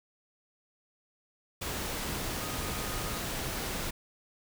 sine tone in noise, 1244.5 Hz, D#6, in tune, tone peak -45 dBFS, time 2.41-3.19 s, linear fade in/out 10 ms, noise pink, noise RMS -35 dBFS, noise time 1.61-3.91 s, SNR -13 dB, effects none

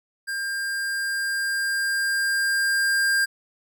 square tone with level ramp, 1600 Hz, G6, 35 cents sharp, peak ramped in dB -27 to -19 dBFS, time 0.27-3.26 s, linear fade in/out 20 ms, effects none

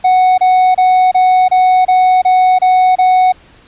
triangle tone bursts, 740 Hz, F#5, in tune, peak -4 dBFS, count 9, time 0.04-3.324 s, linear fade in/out 10 ms, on 340 ms, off 28 ms, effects pink hiss -44 dBFS RMS until 3.67 s + resampled to 8000 Hz

